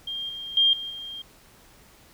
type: tone with level steps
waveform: sine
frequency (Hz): 3204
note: G7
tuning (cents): +37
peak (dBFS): -29 / -33 / -16 / -31 / -34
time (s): 0.07-1.22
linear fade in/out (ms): 5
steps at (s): 0.29 / 0.57 / 0.73 / 0.9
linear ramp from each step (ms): 2
effects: pink hiss -54 dBFS RMS until 2.13 s